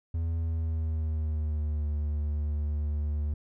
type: tone with pitch glide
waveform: triangle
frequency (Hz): 82.41 to 74.27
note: E2 to D2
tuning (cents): 0 to +20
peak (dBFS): -25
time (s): 0.14-3.34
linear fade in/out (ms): 5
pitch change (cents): -180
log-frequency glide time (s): 0.37-1.88
effects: none